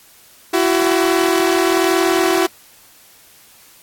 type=tone pair together; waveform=sawtooth; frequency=335.3 / 376.4 Hz; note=E4 / F#4; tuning=+30 / +30 cents; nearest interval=major second; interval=200 cents; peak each=-12 dBFS; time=0.53-2.47 s; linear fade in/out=10 ms; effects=white hiss -47 dBFS RMS until 3.82 s + AAC 64 kbps